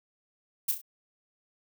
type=noise with echo; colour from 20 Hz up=violet; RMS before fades=-26 dBFS; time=0.68-0.72 s; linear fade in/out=10 ms; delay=32 ms; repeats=3; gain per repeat=-7 dB; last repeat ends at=0.816 s; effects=none